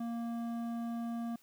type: tone with hard clipping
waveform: sine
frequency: 233.1 Hz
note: A#3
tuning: in tune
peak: -37 dBFS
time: 0-1.36 s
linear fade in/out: 5 ms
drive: 10 dB
effects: white hiss -66 dBFS RMS until 1.42 s